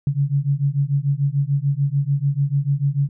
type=beating tone pair; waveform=sine; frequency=137.5 / 144.3 Hz; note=C#3 / D3; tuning=-14 / -30 cents; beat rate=6.8 Hz; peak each=-20 dBFS; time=0.07-3.09 s; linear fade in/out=2 ms; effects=none